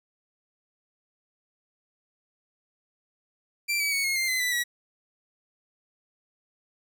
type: tone with pitch steps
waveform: sawtooth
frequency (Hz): 2351 / 2285 / 2222 / 2160 / 2099 / 2041 / 1983.8 / 1928.4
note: D7 / D7 / C#7 / C#7 / C7 / C7 / B6 / B6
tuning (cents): +1 / -48 / +4 / -45 / +5 / -44 / +7 / -42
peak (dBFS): -21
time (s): 3.68-4.64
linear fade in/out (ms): 20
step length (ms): 120
effects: none